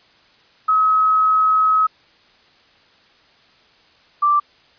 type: tone pair in turn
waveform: sine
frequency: 1278 / 1174.1 Hz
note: D#6 / D6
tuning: +46 / -1 cents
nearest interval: minor second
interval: 147 cents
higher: first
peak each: -12 dBFS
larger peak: neither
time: 0.68-1.87 / 4.22-4.4 s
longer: first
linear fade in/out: 10 ms
effects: white hiss -53 dBFS RMS until 4.78 s + resampled to 11025 Hz